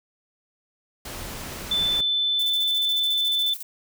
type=noise; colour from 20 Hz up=pink; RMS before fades=-35 dBFS; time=1.05-2.01 s; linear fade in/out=5 ms
type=tone; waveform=sine; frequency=3520 Hz; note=A7; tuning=in tune; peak=-20 dBFS; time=1.71-3.54 s; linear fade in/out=5 ms
type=noise with tremolo; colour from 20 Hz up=violet; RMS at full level=-34 dBFS; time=2.39-3.63 s; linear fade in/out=5 ms; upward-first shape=square; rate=14 Hz; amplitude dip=65%
effects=none